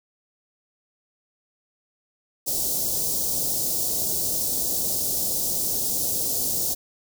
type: band-stop noise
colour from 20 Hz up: white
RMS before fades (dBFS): -25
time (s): 2.46-6.75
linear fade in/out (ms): 20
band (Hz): 650 to 4900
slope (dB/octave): 24
effects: none

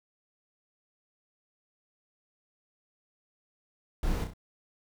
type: noise with echo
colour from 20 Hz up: brown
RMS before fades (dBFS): -30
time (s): 4.03-4.24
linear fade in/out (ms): 2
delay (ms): 32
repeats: 3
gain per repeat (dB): -6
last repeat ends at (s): 4.336
effects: none

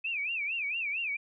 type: tone with vibrato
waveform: sine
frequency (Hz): 2500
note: D#7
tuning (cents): +8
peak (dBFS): -30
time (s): 0.04-1.17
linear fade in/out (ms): 10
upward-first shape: sine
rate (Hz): 4.4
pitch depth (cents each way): 190
effects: none

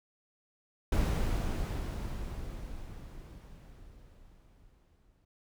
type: noise with exponential decay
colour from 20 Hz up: brown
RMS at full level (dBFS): -26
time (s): 0.92-5.25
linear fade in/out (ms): 5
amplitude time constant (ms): 940
effects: none

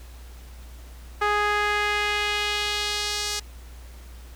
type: tone with band-pass filter sweep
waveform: sawtooth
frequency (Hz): 415.3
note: G#4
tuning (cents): 0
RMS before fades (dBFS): -25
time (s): 1.21-3.4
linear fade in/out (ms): 10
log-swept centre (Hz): 1300 to 5600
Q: 1.4
effects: added 60 Hz sine -40 dBFS peak until 4.35 s + pink hiss -51 dBFS RMS until 4.35 s

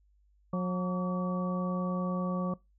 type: harmonic tone with a mistuned harmonic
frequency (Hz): 181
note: F#3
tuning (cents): -38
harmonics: 1 / 2 / 3 / 4 / 5 / 6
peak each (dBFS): -29 / -43 / -36 / -47 / -48 / -38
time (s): 0.53-2.54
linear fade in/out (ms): 5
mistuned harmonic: 6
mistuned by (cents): +85
effects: noise-tail reverb RT60 0.2 s tail -22 dB re dry + added 50 Hz sine -63 dBFS peak until 2.78 s

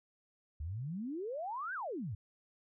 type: exponential two-way sweep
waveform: sine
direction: up then down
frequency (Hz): 69.9 to 1628 to 88.5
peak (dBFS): -37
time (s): 0.6-2.15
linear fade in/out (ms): 5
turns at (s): 1.74
effects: none

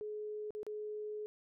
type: tone with dropouts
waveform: sine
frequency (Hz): 423.4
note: G#4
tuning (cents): +33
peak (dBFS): -39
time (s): 0.01-1.26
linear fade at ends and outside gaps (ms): 0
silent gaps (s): 0.506-0.55 / 0.631-0.666
effects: none

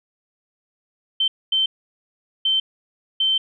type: tone bursts at uneven times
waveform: sine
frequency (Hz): 3100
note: G7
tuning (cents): -20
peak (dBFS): -16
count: 4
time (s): 1.2-1.28 / 1.52-1.66 / 2.45-2.6 / 3.2-3.38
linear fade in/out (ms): 5
effects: none

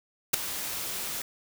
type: noise with ADSR envelope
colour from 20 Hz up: white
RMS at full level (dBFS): -18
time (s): 0.33-1.22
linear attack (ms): 12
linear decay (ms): 4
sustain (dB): -16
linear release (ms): 3
effects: none

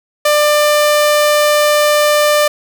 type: tone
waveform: sawtooth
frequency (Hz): 595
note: D5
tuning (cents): +22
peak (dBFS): -5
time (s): 0.25-2.48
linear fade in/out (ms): 5
effects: none

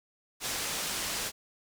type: low-pass noise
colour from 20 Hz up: white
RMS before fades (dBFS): -34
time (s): 0.4-1.32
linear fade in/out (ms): 50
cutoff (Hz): 8500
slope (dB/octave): 12
effects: none

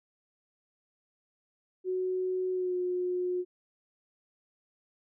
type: tone with pitch glide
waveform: sine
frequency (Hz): 370 to 360.9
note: F#4 to F#4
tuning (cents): 0 to -43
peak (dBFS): -28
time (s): 1.84-3.45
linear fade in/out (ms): 50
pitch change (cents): -43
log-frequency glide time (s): 2.52-2.76
effects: none

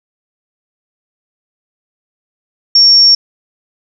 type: tone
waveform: sine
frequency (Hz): 5500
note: F8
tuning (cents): -27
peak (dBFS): -3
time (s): 2.75-3.15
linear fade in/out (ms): 5
effects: none

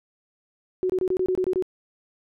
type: tone bursts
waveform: sine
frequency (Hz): 370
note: F#4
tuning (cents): 0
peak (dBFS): -20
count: 9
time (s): 0.83-1.624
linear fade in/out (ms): 0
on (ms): 66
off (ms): 25
effects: none

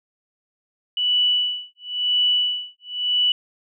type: tone with tremolo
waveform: sine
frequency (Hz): 2960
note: F#7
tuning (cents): 0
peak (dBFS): -15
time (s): 0.97-3.32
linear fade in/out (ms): 2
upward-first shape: sine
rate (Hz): 0.97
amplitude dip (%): 100
effects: none

